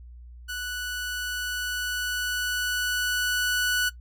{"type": "tone with level ramp", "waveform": "sawtooth", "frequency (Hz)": 1480, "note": "F#6", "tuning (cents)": 0, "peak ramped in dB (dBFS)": [-27, -18], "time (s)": [0.48, 3.9], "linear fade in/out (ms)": 20, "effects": ["noise-tail reverb RT60 0.1 s tail -17 dB re dry", "added 60 Hz sine -42 dBFS peak until 4 s"]}